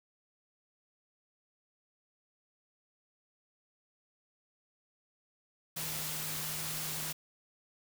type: tone in noise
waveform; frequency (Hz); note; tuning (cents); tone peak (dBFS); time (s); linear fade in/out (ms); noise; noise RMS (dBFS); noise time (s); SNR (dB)
sine; 155.56; D#3; 0; -46; 5.76-7.13; 10; white; -38; 5.76-7.13; -11
effects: none